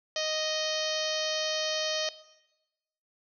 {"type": "harmonic tone", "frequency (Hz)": 622.3, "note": "D#5", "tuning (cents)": 0, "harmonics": [1, 2, 3, 4, 5, 6, 7, 8, 9, 10], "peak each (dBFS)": [-32, -43, -39, -41, -36, -40, -37, -39, -39, -43], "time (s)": [0.16, 2.09], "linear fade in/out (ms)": 2, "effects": ["noise-tail reverb RT60 1.0 s tail -17 dB re dry"]}